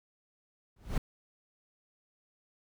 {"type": "noise with exponential growth", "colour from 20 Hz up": "brown", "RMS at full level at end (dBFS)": -26, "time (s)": [0.76, 0.98], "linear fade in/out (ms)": 5, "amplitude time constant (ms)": 47, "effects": []}